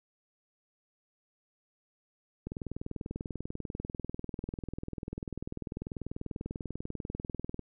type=click train; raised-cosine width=3 ms; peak=-24 dBFS; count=105; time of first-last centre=2.47-7.593 s; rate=20.3 Hz; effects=none